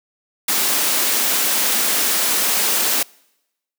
white high-pass noise, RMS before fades -18 dBFS, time 0.48-3.03 s, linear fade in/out 5 ms, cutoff 190 Hz, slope 48 dB/octave, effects noise-tail reverb RT60 0.9 s tail -26 dB re dry

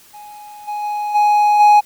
triangle tone with level steps, 834 Hz, G#5, 7 cents sharp, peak -32 / -19 / -17 / -8 / -4 dBFS, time 0.13-1.81 s, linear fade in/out 20 ms, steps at 0.67 / 0.82 / 1.14 / 1.59 s, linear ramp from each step 20 ms, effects white hiss -47 dBFS RMS until 1.85 s

